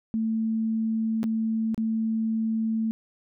sine tone with dropouts, 222.5 Hz, A3, 20 cents sharp, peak -23 dBFS, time 0.14-2.91 s, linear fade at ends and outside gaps 0 ms, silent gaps 1.231-1.24 / 1.745-1.778 s, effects none

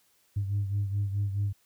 sine beating tone pair, 100 / 104.7 Hz, G2 / G#2, +35 / +15 cents, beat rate 4.7 Hz, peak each -26 / -33 dBFS, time 0.36-1.53 s, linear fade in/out 10 ms, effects tanh soft clip ceiling -22 dBFS + white hiss -67 dBFS RMS until 1.65 s

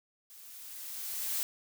blue noise with level ramp, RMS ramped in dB -53 to -32 dBFS, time 0.3-1.43 s, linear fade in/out 0 ms, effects none

